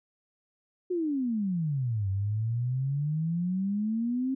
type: exponential two-way sweep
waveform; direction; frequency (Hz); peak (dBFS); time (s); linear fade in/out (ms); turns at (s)
sine; down then up; 371 to 95 to 269.2; -26; 0.9-4.35; 10; 2.09
effects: none